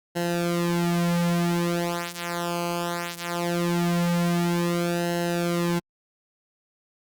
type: tone with flanger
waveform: sawtooth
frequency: 172.6 Hz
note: F3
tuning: 20 cents flat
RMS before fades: -25 dBFS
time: 0.15-5.8 s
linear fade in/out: 20 ms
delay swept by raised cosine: 0.85 to 6.35 ms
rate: 0.2 Hz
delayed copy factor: -0.85
effects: Opus 48 kbps